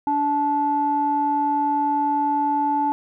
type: tone with low-pass filter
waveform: square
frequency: 290 Hz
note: D4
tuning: 22 cents flat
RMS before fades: -21 dBFS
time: 0.07-2.92 s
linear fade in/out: 0 ms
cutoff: 830 Hz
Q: 9.4
effects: none